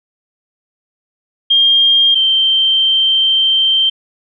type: tone pair in turn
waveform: sine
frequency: 3212 / 3133 Hz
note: G7 / G7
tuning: +41 / -2 cents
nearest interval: unison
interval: 43 cents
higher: first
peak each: -7 / -9 dBFS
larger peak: first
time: 1.5-2.15 / 2.15-3.9 s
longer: second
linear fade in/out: 10 ms
effects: none